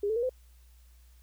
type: tone with pitch steps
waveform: sine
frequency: 407.5 / 439.3 / 473.5 / 510.5 Hz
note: G#4 / A4 / A#4 / C5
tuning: -33 / -3 / +27 / -43 cents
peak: -26 dBFS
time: 0.03-0.294 s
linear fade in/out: 5 ms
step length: 66 ms
effects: added 60 Hz sine -54 dBFS peak until 1.22 s + white hiss -67 dBFS RMS until 1.22 s